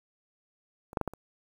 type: clicks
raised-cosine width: 1 ms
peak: -30 / -13 / -14 / -17 / -29 dBFS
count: 5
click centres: 0.931 / 0.972 / 1.013 / 1.077 / 1.136 s
effects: 8-bit